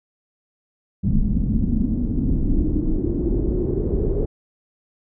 brown noise with low-pass filter sweep, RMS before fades -20 dBFS, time 1.03-4.26 s, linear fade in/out 10 ms, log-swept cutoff 200 to 420 Hz, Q 5.6, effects none

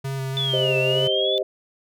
square tone with vibrato, 134.5 Hz, C3, 48 cents sharp, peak -26 dBFS, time 0.04-1.08 s, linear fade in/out 10 ms, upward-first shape square, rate 3.4 Hz, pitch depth 14 cents each way
sine linear two-way sweep, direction down then up, 3520 to 2637 to 3520 Hz, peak -22 dBFS, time 0.37-1.38 s, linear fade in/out 0 ms, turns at 0.77 s
sine chord, C minor, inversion second, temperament equal, 392 / 523.3 / 622.3 Hz, G4 / C5 / Eb5, 0 / 0 / 0 cents, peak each -25 dBFS, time 0.53-1.43 s, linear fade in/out 5 ms
effects none

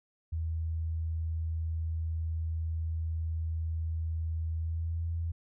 sine tone with pitch glide, 81 to 83.28 Hz, E2 to E2, -30 to +18 cents, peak -30 dBFS, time 0.32-5.32 s, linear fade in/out 10 ms, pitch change +48 cents, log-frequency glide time 4.58-5.05 s, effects none

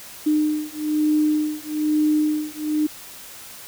sine beating tone pair, 303.6 / 304.7 Hz, D#4 / D#4, -42 / -36 cents, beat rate 1.1 Hz, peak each -21 dBFS, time 0.26-2.87 s, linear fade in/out 10 ms, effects white hiss -40 dBFS RMS until 3.67 s

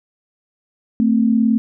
sine tone pair together, 222.7 / 261.6 Hz, A3 / C4, +21 / 0 cents, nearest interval minor third, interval 279 cents, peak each -13 / -18 dBFS, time 1-1.58 s, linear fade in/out 0 ms, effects none

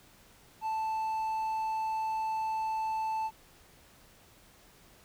triangle tone, 880 Hz, A5, in tune, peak -28 dBFS, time 0.61-3.31 s, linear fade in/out 50 ms, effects pink hiss -59 dBFS RMS until 5.04 s

